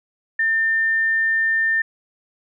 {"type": "tone", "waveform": "sine", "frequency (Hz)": 1800, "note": "A6", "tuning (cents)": 39, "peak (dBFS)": -16, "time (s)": [0.39, 1.82], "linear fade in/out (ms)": 5, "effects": []}